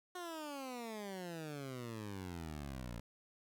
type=exponential sweep; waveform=15% pulse; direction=down; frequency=365.6 to 56 Hz; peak=-37 dBFS; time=0.15-3 s; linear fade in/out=5 ms; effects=none